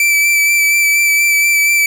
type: tone with vibrato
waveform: 45% pulse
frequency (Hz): 2323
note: D7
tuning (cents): -20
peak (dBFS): -9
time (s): 0-1.86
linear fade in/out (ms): 2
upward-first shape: sine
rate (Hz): 4.2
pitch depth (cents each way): 18
effects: 7-bit